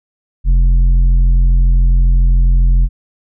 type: tone with tanh clipping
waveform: triangle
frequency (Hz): 43.65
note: F1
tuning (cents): 0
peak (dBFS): -8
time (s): 0.44-2.89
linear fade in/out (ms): 50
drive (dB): 11
effects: none